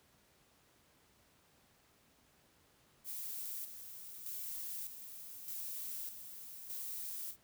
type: noise with tremolo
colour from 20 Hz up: violet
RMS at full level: -43 dBFS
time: 3.04-7.37 s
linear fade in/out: 50 ms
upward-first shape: square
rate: 0.82 Hz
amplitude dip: 55%
effects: pink hiss -69 dBFS RMS until 7.43 s + high-pass 60 Hz 12 dB/octave